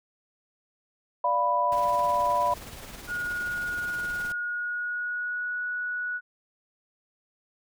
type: chord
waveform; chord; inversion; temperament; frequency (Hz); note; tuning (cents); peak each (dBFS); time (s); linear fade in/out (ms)
sine; B diminished; first; equal; 587.3 / 698.5 / 987.8; D5 / F5 / B5; 0 / 0 / 0; -29 / -29 / -23; 1.24-2.54; 5
type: noise with tremolo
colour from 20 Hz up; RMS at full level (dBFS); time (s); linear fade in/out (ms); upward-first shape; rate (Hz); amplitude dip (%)
pink; -41; 1.72-4.32; 0; sine; 19; 40
type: tone with pitch glide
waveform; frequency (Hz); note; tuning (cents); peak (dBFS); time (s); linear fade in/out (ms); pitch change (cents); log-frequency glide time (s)
sine; 1441 to 1467.9; F#6 to F#6; -46 to -14; -28; 3.07-6.21; 50; +32; 4.39-5.64
effects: none